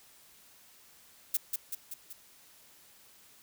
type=noise with echo; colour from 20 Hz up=violet; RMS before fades=-28 dBFS; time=1.34-1.37 s; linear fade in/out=5 ms; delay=190 ms; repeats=4; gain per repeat=-4 dB; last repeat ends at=2.13 s; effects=white hiss -59 dBFS RMS until 3.42 s